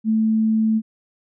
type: tone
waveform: sine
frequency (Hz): 220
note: A3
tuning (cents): 0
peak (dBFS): -15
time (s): 0.04-0.82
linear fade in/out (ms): 50
effects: none